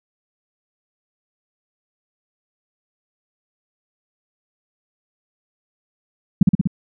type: tone with echo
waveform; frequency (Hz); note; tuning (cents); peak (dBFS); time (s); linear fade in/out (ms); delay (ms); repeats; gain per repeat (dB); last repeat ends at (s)
sine; 185; F#3; 0; -5; 6.41-6.43; 5; 61; 4; -2; 6.674
effects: none